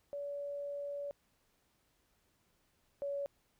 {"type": "tone pair in turn", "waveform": "sine", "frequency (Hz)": [571, 564.1], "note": ["D5", "C#5"], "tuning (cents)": [-49, 30], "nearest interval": "unison", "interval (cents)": 21, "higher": "first", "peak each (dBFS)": [-38, -35], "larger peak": "second", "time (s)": [[0.13, 1.11], [3.02, 3.26]], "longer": "first", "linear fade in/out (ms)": 0, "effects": ["pink hiss -75 dBFS RMS until 3.59 s"]}